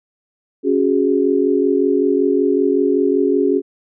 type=chord; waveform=sine; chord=C# suspended fourth; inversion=none; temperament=equal; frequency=277.2 / 370 / 415.3 Hz; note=C#4 / F#4 / G#4; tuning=0 / 0 / 0 cents; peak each=-17 dBFS; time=0.63-3.62 s; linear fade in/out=50 ms; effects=none